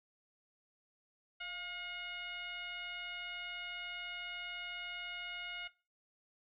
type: tone with frequency modulation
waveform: sine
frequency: 2158 Hz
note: C#7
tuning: 47 cents flat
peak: -40 dBFS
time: 1.4-5.68 s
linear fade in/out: 10 ms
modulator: 730 Hz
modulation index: 1.4
effects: noise-tail reverb RT60 0.3 s tail -18 dB re dry + MP3 64 kbps